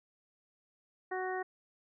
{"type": "harmonic tone", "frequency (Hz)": 371.6, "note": "F#4", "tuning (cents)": 7, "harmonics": [1, 2, 3, 4, 5], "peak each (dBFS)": [-37, -38, -45, -45, -42], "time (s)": [1.11, 1.43], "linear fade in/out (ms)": 10, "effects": []}